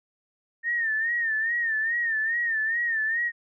sine tone with vibrato, 1822 Hz, A#6, 40 cents flat, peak -23 dBFS, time 0.63-3.32 s, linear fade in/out 50 ms, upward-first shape sine, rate 2.4 Hz, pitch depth 82 cents each way, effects none

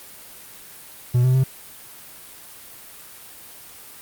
triangle tone with pitch steps, 123.3 / 128.6 / 131.5 Hz, B2 / C3 / C3, -2 / -30 / +9 cents, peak -12 dBFS, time 1.14-1.44 s, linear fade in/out 10 ms, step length 100 ms, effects white hiss -42 dBFS RMS until 4.01 s + Opus 32 kbps

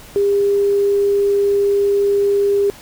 sine tone with quantisation, 402.4 Hz, G4, 45 cents sharp, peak -12 dBFS, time 0.16-2.7 s, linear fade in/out 0 ms, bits 7, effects pink hiss -40 dBFS RMS until 2.81 s

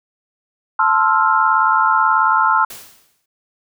sine chord, F major seventh, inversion first, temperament equal, 880 / 1046.5 / 1318.5 / 1396.9 Hz, A5 / C6 / E6 / F6, 0 / 0 / 0 / 0 cents, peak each -17 dBFS, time 0.79-2.65 s, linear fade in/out 5 ms
white noise with exponential decay, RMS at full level -31 dBFS, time 2.7-3.26 s, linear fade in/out 5 ms, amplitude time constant 120 ms
effects none

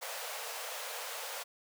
pink high-pass noise, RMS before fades -41 dBFS, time 0.01-1.44 s, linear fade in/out 20 ms, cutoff 460 Hz, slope 96 dB/octave, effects none

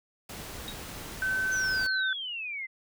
pink noise, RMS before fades -41 dBFS, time 0.29-1.87 s, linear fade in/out 5 ms
sine tone with exponential decay, 3786 Hz, A#7, 26 cents sharp, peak -33 dBFS, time 0.68-0.8 s, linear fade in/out 0 ms, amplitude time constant 26 ms
sine tone, 1530 Hz, G6, 42 cents flat, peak -26 dBFS, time 1.22-2.13 s, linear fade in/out 2 ms
sine exponential sweep, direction down, 6272 to 2033 Hz, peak -33 dBFS, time 1.51-2.67 s, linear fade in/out 20 ms
effects none

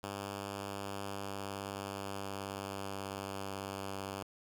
5% pulse tone with pitch glide, 99.7 to 97.65 Hz, G2 to G2, +30 to -6 cents, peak -28 dBFS, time 0.03-4.23 s, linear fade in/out 5 ms, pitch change -36 cents, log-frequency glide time 0.55-4.08 s, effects 10-bit

